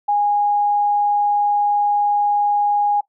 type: tone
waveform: sine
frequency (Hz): 823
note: G#5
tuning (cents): -16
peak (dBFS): -14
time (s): 0.08-3.01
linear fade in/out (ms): 10
effects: noise-tail reverb RT60 0.1 s tail -19 dB re dry